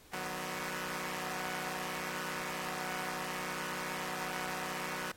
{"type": "chord", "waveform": "5% pulse", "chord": "B major", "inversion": "first", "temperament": "equal with one note detuned", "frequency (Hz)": [152.54, 185, 246.9], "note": ["D#3", "F#3", "B3"], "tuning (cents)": [-34, 0, 0], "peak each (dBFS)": [-32, -29, -31], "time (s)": [0.13, 5.12], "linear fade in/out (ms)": 5, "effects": ["pink hiss -59 dBFS RMS until 5.16 s", "AAC 48 kbps"]}